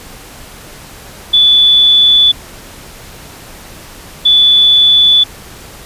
sine tone pair in turn, 3464 / 3464 Hz, A7 / A7, -28 / -28 cents, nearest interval unison, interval 0 cents, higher neither, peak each -4 dBFS, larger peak neither, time 1.33-2.32 / 4.25-5.24 s, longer neither, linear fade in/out 10 ms, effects pink hiss -33 dBFS RMS until 5.85 s + resampled to 32000 Hz

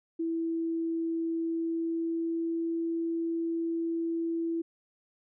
sine tone with pitch glide, 329.6 to 332.1 Hz, E4 to E4, 0 to +13 cents, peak -28 dBFS, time 0.19-4.62 s, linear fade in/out 10 ms, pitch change +13 cents, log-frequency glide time 1.33-2.77 s, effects none

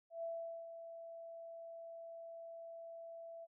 sine tone with ADSR envelope, 666 Hz, E5, 18 cents sharp, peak -39 dBFS, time 0.1-3.47 s, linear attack 130 ms, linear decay 430 ms, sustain -9 dB, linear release 35 ms, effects none

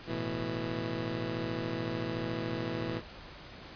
15% pulse chord, A suspended second, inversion none, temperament just, 110 / 123.75 / 165 Hz, A2 / B2 / E3, 0 / +4 / +2 cents, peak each -32 dBFS, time 0.06-3.02 s, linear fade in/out 50 ms, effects pink hiss -48 dBFS RMS until 3.75 s + resampled to 11025 Hz

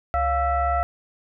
sine tone with frequency modulation, 698.5 Hz, F5, in tune, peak -19 dBFS, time 0.14-0.83 s, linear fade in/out 0 ms, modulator 630 Hz, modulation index 1.1, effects none

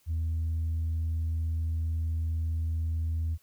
sine tone, 81.1 Hz, E2, 28 cents flat, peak -25 dBFS, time 0.06-3.38 s, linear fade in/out 50 ms, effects tanh soft clip ceiling -25 dBFS + white hiss -66 dBFS RMS until 3.42 s

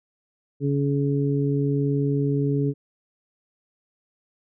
harmonic tone, 141.1 Hz, C#3, 31 cents sharp, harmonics 1 / 2 / 3, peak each -22 / -25 / -27 dBFS, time 0.6-2.74 s, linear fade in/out 50 ms, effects none

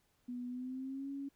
sine tone with pitch glide, 245.8 to 277.5 Hz, B3 to C#4, -8 to +2 cents, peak -39 dBFS, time 0.28-1.29 s, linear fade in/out 10 ms, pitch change +210 cents, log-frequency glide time 0.47-1.1 s, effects pink hiss -75 dBFS RMS until 1.35 s

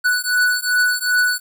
square beating tone pair, 1480 / 1482.6 Hz, F#6 / F#6, 0 / +3 cents, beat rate 2.6 Hz, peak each -19 dBFS, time 0.04-1.4 s, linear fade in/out 20 ms, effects 9-bit

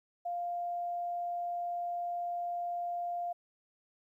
sine tone, 699 Hz, F5, 1 cent sharp, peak -33 dBFS, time 0.25-3.33 s, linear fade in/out 10 ms, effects 12-bit

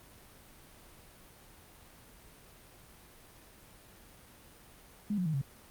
sine tone with pitch steps, 207.7 / 180.81 / 157.41 / 137.03 Hz, G#3 / F#3 / D#3 / C#3, 0 / -40 / +20 / -20 cents, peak -29 dBFS, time 5.1-5.416 s, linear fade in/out 5 ms, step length 79 ms, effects pink hiss -56 dBFS RMS until 5.7 s + Opus 32 kbps

